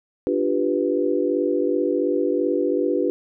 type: chord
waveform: sine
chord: G dominant seventh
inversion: second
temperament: equal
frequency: 293.7 / 349.2 / 392 / 493.9 Hz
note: D4 / F4 / G4 / B4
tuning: 0 / 0 / 0 / 0 cents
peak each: -24 dBFS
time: 0.27-3.1 s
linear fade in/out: 0 ms
effects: none